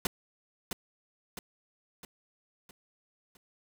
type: noise with echo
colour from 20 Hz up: pink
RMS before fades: -29 dBFS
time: 0.05-0.07 s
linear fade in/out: 2 ms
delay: 660 ms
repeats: 5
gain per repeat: -6 dB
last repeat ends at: 3.37 s
effects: none